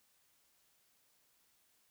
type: silence
effects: white hiss -73 dBFS RMS until 1.9 s